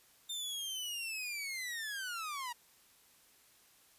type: linear sweep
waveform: sawtooth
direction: down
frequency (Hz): 3627 to 932.3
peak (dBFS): -35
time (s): 0.29-2.53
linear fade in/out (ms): 10
effects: white hiss -65 dBFS RMS until 3.98 s + resampled to 32000 Hz